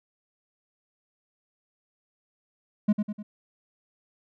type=tone with echo; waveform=triangle; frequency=209.2 Hz; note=G#3; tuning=13 cents sharp; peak=-15 dBFS; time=2.88-2.93 s; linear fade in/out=10 ms; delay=100 ms; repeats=3; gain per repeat=-6 dB; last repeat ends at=3.23 s; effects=none